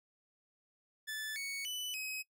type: tone with pitch steps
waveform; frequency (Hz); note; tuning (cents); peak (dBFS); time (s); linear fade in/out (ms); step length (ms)
sawtooth; 1745 / 2225 / 2987 / 2539; A6 / C#7 / F#7 / D#7; -15 / +6 / +16 / +34; -35; 1.07-2.23; 20; 290
effects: noise-tail reverb RT60 0.1 s tail -20 dB re dry